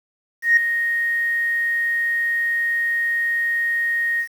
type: tone with ADSR envelope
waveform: sine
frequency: 1864.7 Hz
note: A#6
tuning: in tune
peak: -8 dBFS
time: 0.42-4.28 s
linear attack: 150 ms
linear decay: 3 ms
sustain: -10 dB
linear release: 81 ms
effects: tanh soft clip ceiling -5 dBFS + 7-bit